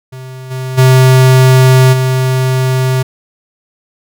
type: tone with level steps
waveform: square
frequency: 129.8 Hz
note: C3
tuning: 13 cents flat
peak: -26 / -18 / -4 / -10 dBFS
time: 0.12-3.03 s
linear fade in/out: 10 ms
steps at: 0.5 / 0.77 / 1.92 s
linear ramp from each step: 20 ms
effects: none